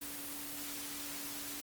sine tone in noise, 287.4 Hz, D4, 37 cents flat, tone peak -50 dBFS, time 0.01-1.61 s, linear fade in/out 10 ms, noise white, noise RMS -43 dBFS, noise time 0.01-1.61 s, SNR -10 dB, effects Opus 24 kbps

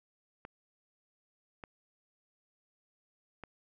clicks, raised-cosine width 0.5 ms, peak -29 dBFS, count 3, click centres 0.451 / 1.638 / 3.437 s, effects none

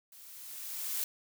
blue noise with level ramp, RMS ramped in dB -54 to -33 dBFS, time 0.12-1.04 s, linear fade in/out 2 ms, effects none

